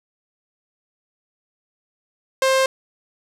sawtooth tone, 529 Hz, C5, 19 cents sharp, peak -11 dBFS, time 2.42-2.66 s, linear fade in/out 2 ms, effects low-pass 10000 Hz 12 dB/octave + 8-bit

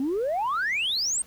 sine exponential sweep, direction up, 255.3 to 8760 Hz, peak -22 dBFS, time 0-1.22 s, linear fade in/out 2 ms, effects tanh soft clip ceiling -21 dBFS + pink hiss -53 dBFS RMS until 1.26 s

